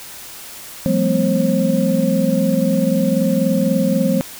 sine tone cluster, 173.5 / 193.8 / 217.6 / 254.4 / 535 Hz, F3 / G3 / A3 / C4 / C5, -11 / -20 / -19 / -48 / +38 cents, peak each -20 dBFS, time 0.86-4.21 s, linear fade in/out 0 ms, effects white hiss -35 dBFS RMS until 4.39 s

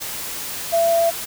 sine tone in noise, 672 Hz, E5, 33 cents sharp, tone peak -14 dBFS, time 0.72-1.11 s, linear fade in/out 20 ms, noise white, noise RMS -29 dBFS, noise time 0-1.26 s, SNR +12 dB, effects none

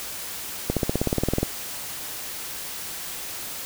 accelerating click train, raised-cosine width 2 ms, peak -8 dBFS, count 14, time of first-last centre 0.7-1.43 s, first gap 67 ms, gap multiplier 0.97, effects white hiss -34 dBFS RMS until 3.65 s

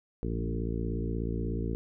harmonic tone with a mistuned harmonic, 56.6 Hz, A1, 50 cents sharp, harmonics 1 / 2 / 3 / 4 / 5 / 6 / 7 / 8, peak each -33 / -36 / -38 / -39 / -40 / -41 / -41 / -42 dBFS, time 0.23-1.75 s, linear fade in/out 0 ms, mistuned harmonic 3, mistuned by +20 cents, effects none

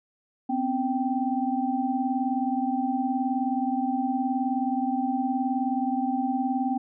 sine tone cluster, 251.3 / 270.4 / 781 Hz, B3 / C#4 / G5, +30 / -43 / -7 cents, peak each -27 / -29 / -28 dBFS, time 0.49-6.78 s, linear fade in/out 10 ms, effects none

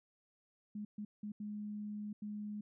sine tone bursts at uneven times, 209 Hz, G#3, 11 cents sharp, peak -40 dBFS, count 5, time 0.75-0.85 / 0.98-1.05 / 1.23-1.32 / 1.4-2.13 / 2.22-2.61 s, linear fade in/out 5 ms, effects none

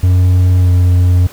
triangle tone with pitch glide, 91 to 89.59 Hz, F#2 to F2, -28 to +45 cents, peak -4 dBFS, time 0.03-1.27 s, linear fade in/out 5 ms, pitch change -27 cents, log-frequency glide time 0.6-0.7 s, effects pink hiss -36 dBFS RMS until 1.32 s

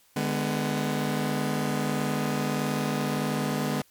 sawtooth chord, G# diminished, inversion second, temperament just, 149.51 / 207.7 / 249.2 Hz, D3 / G#3 / B3, +31 / 0 / +16 cents, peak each -26 dBFS, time 0.16-3.82 s, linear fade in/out 5 ms, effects white hiss -61 dBFS RMS until 3.9 s + MP3 96 kbps

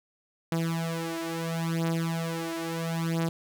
sawtooth beating tone pair, 164.81 / 165.55 Hz, E3 / E3, 0 / +8 cents, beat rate 0.74 Hz, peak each -27 dBFS, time 0.52-3.29 s, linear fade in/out 2 ms, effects none

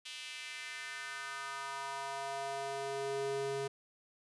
square tone with high-pass filter sweep, 137.7 Hz, C#3, 11 cents flat, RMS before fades -40 dBFS, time 0.05-3.68 s, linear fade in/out 10 ms, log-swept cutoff 3000 to 310 Hz, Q 2.4, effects resampled to 24000 Hz

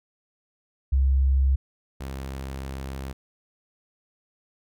sine / sawtooth tone pair in turn, 67 / 67 Hz, C2 / C2, +42 / +42 cents, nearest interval unison, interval 0 cents, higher neither, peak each -17 / -28 dBFS, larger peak first, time 0.92-1.56 / 2-3.13 s, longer second, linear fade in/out 10 ms, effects none

